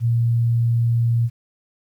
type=tone; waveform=sine; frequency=117.2 Hz; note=A#2; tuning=10 cents sharp; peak=-15 dBFS; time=0-1.3 s; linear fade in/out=50 ms; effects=9-bit